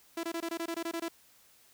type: tone bursts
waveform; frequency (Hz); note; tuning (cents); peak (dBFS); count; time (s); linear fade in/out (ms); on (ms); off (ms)
sawtooth; 333.8; E4; +22; -29; 11; 0.17-1.084; 5; 64; 21
effects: white hiss -62 dBFS RMS until 1.73 s